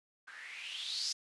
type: noise with low-pass filter sweep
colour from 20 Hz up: violet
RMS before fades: -41 dBFS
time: 0.27-1.13 s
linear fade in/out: 10 ms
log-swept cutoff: 1500 to 5400 Hz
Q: 6.1
effects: resampled to 24000 Hz